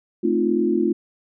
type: chord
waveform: sine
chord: F dominant seventh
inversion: first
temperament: equal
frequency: 220 / 261.6 / 311.1 / 349.2 Hz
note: A3 / C4 / Eb4 / F4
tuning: 0 / 0 / 0 / 0 cents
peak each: -23 / -25 / -24 / -20 dBFS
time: 0.23-0.93 s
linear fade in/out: 10 ms
effects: none